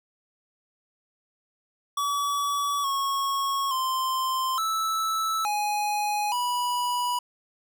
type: tone with pitch steps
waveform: square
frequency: 1141 / 1099 / 1043 / 1313 / 833 / 979 Hz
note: C#6 / C#6 / C6 / E6 / G#5 / B5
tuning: +50 / -15 / -6 / -7 / +5 / -15 cents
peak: -25 dBFS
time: 1.97-7.19 s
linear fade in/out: 5 ms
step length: 870 ms
effects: none